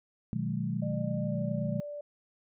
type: chord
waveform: sine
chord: G# minor seventh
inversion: first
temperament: equal with one note detuned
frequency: 123.47 / 155.56 / 185 / 212.9 Hz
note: B2 / D#3 / F#3 / G#3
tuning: 0 / 0 / 0 / +43 cents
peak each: -35 dBFS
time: 0.33-1.8 s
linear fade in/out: 0 ms
type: tone with pitch glide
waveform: sine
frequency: 602 to 585.2 Hz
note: D5 to D5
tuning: +43 to -6 cents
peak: -37 dBFS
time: 0.82-2.01 s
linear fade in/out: 5 ms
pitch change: -49 cents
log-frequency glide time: 1.25-1.37 s
effects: none